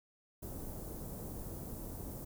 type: band-stop noise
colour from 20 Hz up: pink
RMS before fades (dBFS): -44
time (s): 0.42-2.25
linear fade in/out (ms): 10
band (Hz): 550 to 13000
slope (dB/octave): 12
effects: none